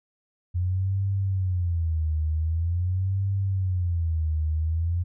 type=tone with vibrato; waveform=sine; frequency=87.31 Hz; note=F2; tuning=in tune; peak=-22 dBFS; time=0.54-5.04 s; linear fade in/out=20 ms; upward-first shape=sine; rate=0.45 Hz; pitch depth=200 cents each way; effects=none